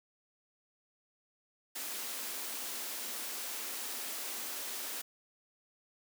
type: high-pass noise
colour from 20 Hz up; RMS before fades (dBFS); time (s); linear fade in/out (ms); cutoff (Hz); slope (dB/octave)
white; -40; 1.75-5.02; 10; 210; 96
effects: none